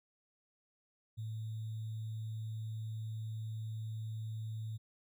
sine tone with sample-and-hold, 110 Hz, A2, in tune, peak -38 dBFS, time 1.17-4.78 s, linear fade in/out 20 ms, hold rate 3675 Hz, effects none

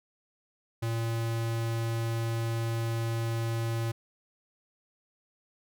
square tone, 114.7 Hz, A#2, 28 cents flat, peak -29 dBFS, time 0.82-3.92 s, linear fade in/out 10 ms, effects none

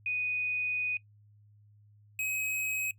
sine / square tone pair in turn, 2485 / 2542 Hz, D#7 / D#7, -3 / +36 cents, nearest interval unison, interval 39 cents, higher second, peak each -29 / -31 dBFS, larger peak first, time 0.06-0.97 / 2.19-2.91 s, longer first, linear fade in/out 2 ms, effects noise-tail reverb RT60 0.1 s tail -20 dB re dry + added 104 Hz sine -57 dBFS peak until 2.98 s

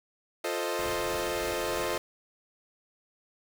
sawtooth chord, F dominant seventh, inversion none, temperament equal, 349.2 / 440 / 523.3 / 622.3 Hz, F4 / A4 / C5 / Eb5, 0 / 0 / 0 / 0 cents, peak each -31 dBFS, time 0.44-1.98 s, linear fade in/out 5 ms
pink noise with tremolo, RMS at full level -40 dBFS, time 0.79-1.98 s, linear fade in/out 0 ms, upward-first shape sine, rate 3.3 Hz, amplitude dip 35%
effects none

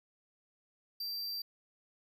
square tone, 4699 Hz, D8, in tune, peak -37 dBFS, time 1-1.42 s, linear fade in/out 5 ms, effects none

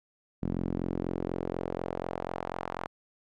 sawtooth tone with band-pass filter sweep, 44.08 Hz, F1, 17 cents sharp, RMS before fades -34 dBFS, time 0.42-2.87 s, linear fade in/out 10 ms, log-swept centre 220 to 1000 Hz, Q 1.4, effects none

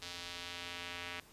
square tone with band-pass filter sweep, 87.5 Hz, F2, 4 cents sharp, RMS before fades -45 dBFS, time 0.02-1.2 s, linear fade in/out 0 ms, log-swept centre 4200 to 2500 Hz, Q 1.5, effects pink hiss -60 dBFS RMS until 1.32 s + resampled to 32000 Hz

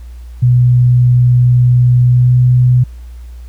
sine tone with pitch glide, 123.47 to 124.9 Hz, B2 to B2, 0 to +20 cents, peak -5 dBFS, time 0.42-2.84 s, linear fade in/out 10 ms, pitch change +20 cents, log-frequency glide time 2.08-2.38 s, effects added 60 Hz sine -27 dBFS peak until 3.48 s + pink hiss -50 dBFS RMS until 3.48 s

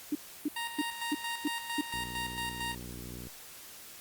sine tone bursts, 296.9 Hz, D4, 19 cents sharp, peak -27 dBFS, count 6, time 0.12-1.812 s, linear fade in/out 5 ms, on 32 ms, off 300 ms
15% pulse tone with tremolo, 932.3 Hz, A#5, in tune, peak -27 dBFS, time 0.56-2.75 s, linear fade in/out 5 ms, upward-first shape square, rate 4.4 Hz, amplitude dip 55%
click train, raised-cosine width 3 ms, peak -32 dBFS, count 82, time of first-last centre 1.94-3.27 s, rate 60.9 Hz
effects white hiss -49 dBFS RMS until 4 s + Opus 48 kbps

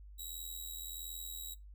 10% pulse tone with amplitude modulation, 3861 Hz, B7, 40 cents flat, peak -32 dBFS, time 0.18-1.55 s, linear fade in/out 20 ms, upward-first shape sine, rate 81.4 Hz, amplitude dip 65%, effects noise-tail reverb RT60 0.2 s tail -18 dB re dry + added 50 Hz sine -50 dBFS peak until 1.74 s

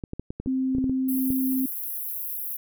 clicks, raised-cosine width 3 ms, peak -19 dBFS, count 11, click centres 0.038 / 0.134 / 0.196 / 0.305 / 0.4 / 0.461 / 0.75 / 0.784 / 0.842 / 0.896 / 1.304 s
sine tone, 261.6 Hz, C4, in tune, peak -22 dBFS, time 0.47-1.66 s, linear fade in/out 5 ms
pink high-pass noise, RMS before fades -32 dBFS, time 1.08-2.57 s, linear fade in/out 10 ms, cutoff 11000 Hz, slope 96 dB/octave
effects none

